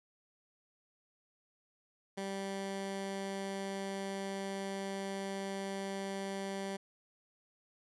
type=tone; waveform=15% pulse; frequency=195.3 Hz; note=G3; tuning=6 cents flat; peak=-31 dBFS; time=2.17-6.77 s; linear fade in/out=10 ms; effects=resampled to 24000 Hz